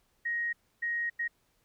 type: tone bursts at uneven times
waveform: sine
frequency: 1879 Hz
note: A#6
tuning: 13 cents sharp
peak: -29 dBFS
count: 3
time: 0.25-0.53 / 0.82-1.1 / 1.19-1.28 s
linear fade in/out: 10 ms
effects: pink hiss -72 dBFS RMS until 1.64 s